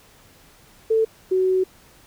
sine tone pair in turn, 444.4 / 373.7 Hz, A4 / F#4, +17 / +17 cents, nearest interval minor third, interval 300 cents, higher first, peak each -15 / -16 dBFS, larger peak first, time 0.9-1.05 / 1.31-1.64 s, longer second, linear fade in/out 10 ms, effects pink hiss -52 dBFS RMS until 2.06 s

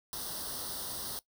white noise with comb filter, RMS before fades -39 dBFS, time 0.13-1.19 s, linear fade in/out 0 ms, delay 0.21 ms, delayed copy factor +0.9, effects noise-tail reverb RT60 0.1 s tail -19 dB re dry

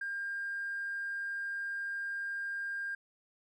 triangle tone with tanh clipping, 1603 Hz, G6, 38 cents sharp, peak -34 dBFS, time 0.01-2.95 s, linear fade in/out 5 ms, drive 1 dB, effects none

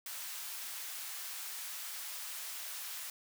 white high-pass noise, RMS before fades -43 dBFS, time 0.06-3.1 s, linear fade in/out 2 ms, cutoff 950 Hz, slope 12 dB/octave, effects none

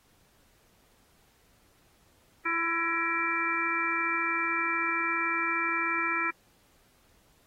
harmonic tone with a mistuned harmonic, 334.6 Hz, E4, 26 cents sharp, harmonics 1 / 3 / 4 / 5 / 6 / 7, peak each -37 / -36 / -31 / -36 / -36 / -30 dBFS, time 2.45-6.31 s, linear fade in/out 10 ms, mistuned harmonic 6, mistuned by -90 cents, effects pink hiss -65 dBFS RMS until 7.46 s + AAC 48 kbps

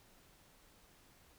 silence, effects pink hiss -65 dBFS RMS until 1.38 s

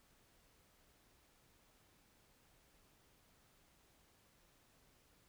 silence, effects pink hiss -71 dBFS RMS until 5.28 s

